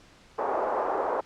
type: band-pass noise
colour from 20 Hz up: pink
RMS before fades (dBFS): -28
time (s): 0.38-1.21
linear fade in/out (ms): 10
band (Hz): 430 to 1100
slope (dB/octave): 24
effects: pink hiss -55 dBFS RMS until 1.25 s + low-pass 6000 Hz 12 dB/octave